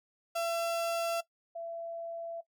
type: tone pair in turn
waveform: 35% pulse / sine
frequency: 674 / 671.1 Hz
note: E5 / E5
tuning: +38 / +31 cents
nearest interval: unison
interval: 7 cents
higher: first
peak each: -29 / -37 dBFS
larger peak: first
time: 0.35-1.21 / 1.55-2.41 s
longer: neither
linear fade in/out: 10 ms
effects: noise-tail reverb RT60 0.1 s tail -17 dB re dry